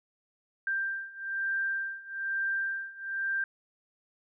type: beating tone pair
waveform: sine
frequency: 1579 / 1580.1 Hz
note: G6 / G6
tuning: +12 / +13 cents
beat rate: 1.1 Hz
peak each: -34 / -32 dBFS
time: 0.67-3.44 s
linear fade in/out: 2 ms
effects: none